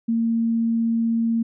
sine tone, 229 Hz, A#3, 31 cents flat, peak -18 dBFS, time 0.08-1.43 s, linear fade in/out 10 ms, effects none

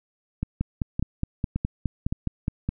two click trains, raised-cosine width 5 ms, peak -12 / -13 dBFS, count 10 / 5, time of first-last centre 0.61-2.481 / 0.43-2.69 s, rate 4.81 / 1.77 Hz, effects none

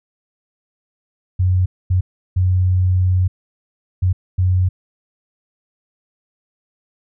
sine tone bursts at uneven times, 91.8 Hz, F#2, 13 cents flat, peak -12 dBFS, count 5, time 1.39-1.66 / 1.9-2.01 / 2.36-3.28 / 4.02-4.13 / 4.38-4.69 s, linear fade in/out 10 ms, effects none

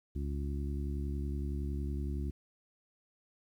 harmonic tone, 70.8 Hz, C#2, 37 cents sharp, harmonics 1 / 2 / 3 / 4 / 5, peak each -34 / -42 / -44 / -45 / -47 dBFS, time 0.15-2.31 s, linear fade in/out 10 ms, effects 11-bit

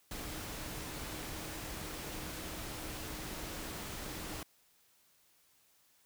sine tone in noise, 311.1 Hz, D#4, in tune, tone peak -52 dBFS, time 0.11-4.43 s, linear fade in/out 2 ms, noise pink, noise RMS -43 dBFS, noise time 0.11-4.43 s, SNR -12 dB, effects white hiss -69 dBFS RMS until 6.05 s

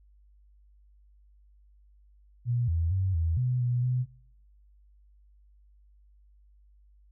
sine tone with pitch steps, 120.6 / 82.8 / 94.6 / 81.9 / 125.4 / 122.5 / 125.8 Hz, B2 / E2 / F#2 / E2 / B2 / B2 / B2, -41 / +8 / +39 / -11 / +27 / -14 / +32 cents, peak -24 dBFS, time 2.45-4.06 s, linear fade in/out 50 ms, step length 230 ms, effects noise-tail reverb RT60 0.8 s tail -26 dB re dry + added 50 Hz sine -56 dBFS peak until 7.11 s

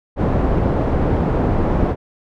pink low-pass noise, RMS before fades -17 dBFS, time 0.16-1.96 s, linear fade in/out 50 ms, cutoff 710 Hz, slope 12 dB/octave, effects none

